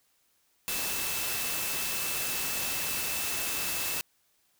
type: tone in noise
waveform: sine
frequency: 2637 Hz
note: E7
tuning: in tune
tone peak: -39 dBFS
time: 0.68-4.01 s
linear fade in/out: 0 ms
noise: white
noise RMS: -32 dBFS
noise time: 0.68-4.01 s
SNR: -10 dB
effects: white hiss -70 dBFS RMS until 4.59 s